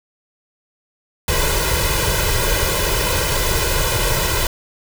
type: noise with comb filter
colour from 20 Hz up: pink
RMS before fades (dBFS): -18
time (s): 1.28-4.47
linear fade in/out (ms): 2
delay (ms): 2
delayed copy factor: +0.9
effects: none